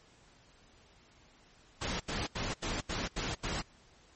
pink noise bursts, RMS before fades -35 dBFS, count 7, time 1.81-3.62 s, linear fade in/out 10 ms, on 190 ms, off 80 ms, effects pink hiss -62 dBFS RMS until 4.15 s + MP3 32 kbps

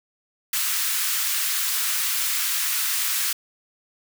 white high-pass noise, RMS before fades -24 dBFS, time 0.53-3.33 s, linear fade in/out 5 ms, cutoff 1200 Hz, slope 24 dB/octave, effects none

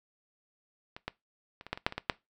clicks, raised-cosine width 0.3 ms, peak -26 / -18 / -29 / -27 / -15 / -25 / -9 / -23 / -17 / -9 dBFS, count 10, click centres 0.965 / 1.08 / 1.611 / 1.666 / 1.73 / 1.775 / 1.865 / 1.924 / 1.98 / 2.098 s, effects noise-tail reverb RT60 0.2 s tail -20 dB re dry

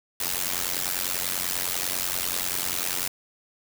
white noise with amplitude modulation, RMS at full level -24 dBFS, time 0.2-3.08 s, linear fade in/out 5 ms, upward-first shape sine, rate 90.2 Hz, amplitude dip 95%, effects none

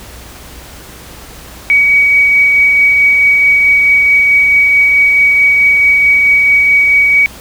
sine tone with tremolo, 2262 Hz, C#7, 34 cents sharp, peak -4 dBFS, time 1.7-7.26 s, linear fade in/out 0 ms, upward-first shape triangle, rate 4.6 Hz, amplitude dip 25%, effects added 60 Hz sine -37 dBFS peak until 7.4 s + pink hiss -33 dBFS RMS until 7.4 s

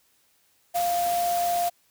sine tone in noise, 698.5 Hz, F5, in tune, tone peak -22 dBFS, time 0.74-1.7 s, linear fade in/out 20 ms, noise white, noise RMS -34 dBFS, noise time 0.74-1.7 s, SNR +9 dB, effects white hiss -65 dBFS RMS until 1.9 s

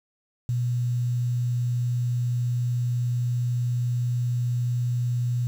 sine tone with quantisation, 121.7 Hz, B2, 25 cents flat, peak -22 dBFS, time 0.49-5.47 s, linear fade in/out 0 ms, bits 8, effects none

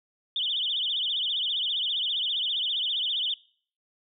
sine tone with vibrato, 3285 Hz, G#7, 20 cents flat, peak -25 dBFS, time 0.36-3.34 s, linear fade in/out 2 ms, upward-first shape sine, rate 15 Hz, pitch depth 190 cents each way, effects noise-tail reverb RT60 0.5 s tail -22 dB re dry

